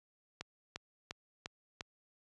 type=click train; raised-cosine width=0.2 ms; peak=-23 dBFS; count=5; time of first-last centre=0.41-1.809 s; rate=2.86 Hz; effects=high-pass 60 Hz 12 dB/octave + resampled to 24000 Hz